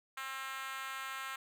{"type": "tone with high-pass filter", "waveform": "5% pulse", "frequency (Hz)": 266.8, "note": "C4", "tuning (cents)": 34, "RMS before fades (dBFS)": -42, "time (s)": [0.17, 1.36], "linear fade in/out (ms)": 5, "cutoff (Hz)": 1200, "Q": 2.3, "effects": []}